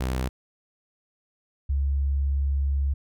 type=tone pair in turn; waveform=sawtooth / sine; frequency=63.9 / 69.38 Hz; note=C2 / C#2; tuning=-40 / +2 cents; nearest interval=minor second; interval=142 cents; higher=second; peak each=-21 dBFS; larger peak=neither; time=0-0.29 / 1.69-2.94 s; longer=second; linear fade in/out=10 ms; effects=none